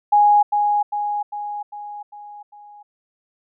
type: tone with echo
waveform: sine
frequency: 828 Hz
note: G#5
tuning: 5 cents flat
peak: -10 dBFS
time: 0.12-0.43 s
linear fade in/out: 10 ms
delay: 400 ms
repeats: 6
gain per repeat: -5 dB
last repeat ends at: 2.83 s
effects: none